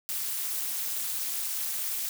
blue noise with amplitude modulation, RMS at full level -28 dBFS, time 0.09-2.09 s, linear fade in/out 0 ms, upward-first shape sine, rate 283 Hz, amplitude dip 90%, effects none

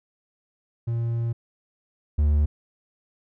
triangle tone pair in turn, 116.54 / 74.11 Hz, A#2 / D2, 0 / +16 cents, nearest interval minor sixth, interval 784 cents, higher first, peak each -21 / -15 dBFS, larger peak second, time 0.87-1.33 / 2.18-2.46 s, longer first, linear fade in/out 10 ms, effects none

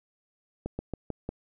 slowing click train, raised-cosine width 2 ms, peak -19 dBFS, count 5, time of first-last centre 0.66-1.29 s, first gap 130 ms, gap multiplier 1.13, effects none

